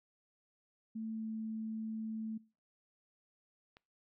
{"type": "tone with pitch glide", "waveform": "sine", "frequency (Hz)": [221.7, 220.4], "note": ["A3", "A3"], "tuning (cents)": [13, 3], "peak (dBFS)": -38, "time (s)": [0.95, 2.38], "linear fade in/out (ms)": 10, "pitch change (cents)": -10, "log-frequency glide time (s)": [1.13, 1.24]}
{"type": "click", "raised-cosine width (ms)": 0.3, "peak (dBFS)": -40, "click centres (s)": 3.769}
{"effects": ["noise-tail reverb RT60 0.4 s tail -24 dB re dry"]}